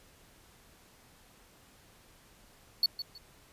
triangle tone with echo, 4435 Hz, C#8, in tune, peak -21 dBFS, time 2.83-2.86 s, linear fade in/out 2 ms, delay 160 ms, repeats 2, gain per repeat -12 dB, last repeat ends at 3.18 s, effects pink hiss -60 dBFS RMS until 3.52 s + resampled to 32000 Hz

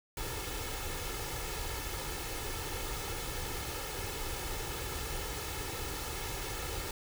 pink noise with comb filter, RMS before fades -38 dBFS, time 0.17-6.91 s, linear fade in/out 2 ms, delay 2.3 ms, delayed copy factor +0.65, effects none

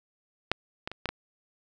clicks, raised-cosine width 0.3 ms, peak -7 / -17 / -22 / -13 / -15 dBFS, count 5, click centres 0.516 / 0.875 / 0.916 / 1.057 / 1.09 s, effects none

